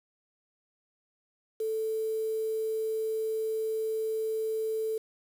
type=tone with quantisation; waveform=sine; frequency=440 Hz; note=A4; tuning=in tune; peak=-28 dBFS; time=1.6-4.98 s; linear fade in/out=5 ms; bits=8; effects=none